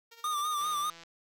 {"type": "tone with tremolo", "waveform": "5% pulse", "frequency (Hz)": 462.5, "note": "A#4", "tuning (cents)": -14, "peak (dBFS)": -38, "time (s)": [0.11, 0.76], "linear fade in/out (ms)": 10, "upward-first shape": "sine", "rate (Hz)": 15, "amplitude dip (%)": 60}
{"type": "tone with vibrato", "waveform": "square", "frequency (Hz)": 1201, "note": "D6", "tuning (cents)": 38, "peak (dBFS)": -30, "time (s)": [0.24, 0.9], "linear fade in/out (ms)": 2, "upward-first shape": "sine", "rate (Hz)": 5, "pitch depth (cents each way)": 52}
{"type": "click train", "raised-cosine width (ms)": 0.2, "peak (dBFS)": -33, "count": 72, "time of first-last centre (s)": [0.61, 1.035], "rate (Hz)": 167}
{"effects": []}